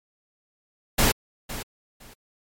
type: noise with echo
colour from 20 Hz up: pink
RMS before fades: -19 dBFS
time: 0.98-1.12 s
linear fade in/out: 10 ms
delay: 510 ms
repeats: 2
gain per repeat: -14 dB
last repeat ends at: 2.14 s
effects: MP3 64 kbps